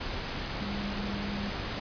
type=tone in noise; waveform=sine; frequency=202.3 Hz; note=G#3; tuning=45 cents flat; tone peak=-34 dBFS; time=0.6-1.5 s; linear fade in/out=10 ms; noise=pink; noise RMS=-35 dBFS; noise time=0-1.8 s; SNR=-2 dB; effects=resampled to 11025 Hz